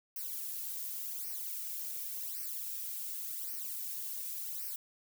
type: noise with flanger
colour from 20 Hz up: violet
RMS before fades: -40 dBFS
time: 0.16-4.76 s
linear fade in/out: 2 ms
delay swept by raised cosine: 0.27 to 2.77 ms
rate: 0.89 Hz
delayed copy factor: -0.9
effects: none